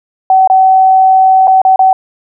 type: tone with dropouts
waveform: sine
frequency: 759 Hz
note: F#5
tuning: 44 cents sharp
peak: -3 dBFS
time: 0.3-1.93 s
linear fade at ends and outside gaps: 2 ms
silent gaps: 0.475-0.499 / 1.473-1.478 / 1.617-1.65 / 1.76-1.792 s
effects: none